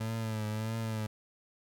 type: tone with vibrato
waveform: 30% pulse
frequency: 110 Hz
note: A2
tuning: in tune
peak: -30 dBFS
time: 0-1.07 s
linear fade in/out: 10 ms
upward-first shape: triangle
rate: 1.6 Hz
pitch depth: 60 cents each way
effects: none